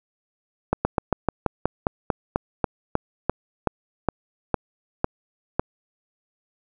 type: slowing click train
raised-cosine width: 1 ms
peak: -5 dBFS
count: 18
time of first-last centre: 0.73-5.595 s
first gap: 120 ms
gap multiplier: 1.1
effects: none